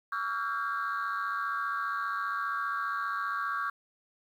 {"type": "tone cluster", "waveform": "sine", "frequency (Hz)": [1134, 1332, 1407, 1606], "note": ["C#6", "E6", "F6", "G6"], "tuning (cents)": [39, 18, 12, 41], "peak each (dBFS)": [-32, -36, -36, -35], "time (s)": [0.12, 3.7], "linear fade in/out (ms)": 5, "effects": ["tanh soft clip ceiling -24 dBFS", "10-bit"]}